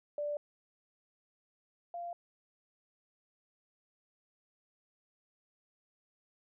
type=tone pair in turn; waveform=sine; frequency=587.3 / 692.6 Hz; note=D5 / F5; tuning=0 / -15 cents; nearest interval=minor third; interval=285 cents; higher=second; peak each=-33 / -38 dBFS; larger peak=first; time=0.18-0.37 / 1.94-2.13 s; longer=neither; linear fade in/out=2 ms; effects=none